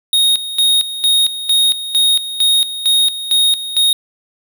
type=tone with tremolo; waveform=square; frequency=3729 Hz; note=A#7; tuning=in tune; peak=-10 dBFS; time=0.13-3.93 s; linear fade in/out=2 ms; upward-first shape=square; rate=2.2 Hz; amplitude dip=75%; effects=none